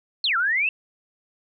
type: exponential two-way sweep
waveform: sine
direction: down then up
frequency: 4435 to 1318.5 to 2735 Hz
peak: -19 dBFS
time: 0.24-0.69 s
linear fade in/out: 2 ms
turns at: 0.37 s
effects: none